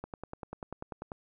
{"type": "click train", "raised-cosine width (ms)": 1, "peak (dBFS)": -25, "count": 12, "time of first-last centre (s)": [0.04, 1.118], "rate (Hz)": 10.2, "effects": []}